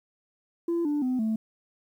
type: tone with pitch steps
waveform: sine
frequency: 339.6 / 293.9 / 254.4 / 220.2 Hz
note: F4 / D4 / C4 / A3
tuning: -48 / +1 / -48 / +2 cents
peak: -22 dBFS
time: 0.68-1.36 s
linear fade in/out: 5 ms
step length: 170 ms
effects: tanh soft clip ceiling -22 dBFS + 10-bit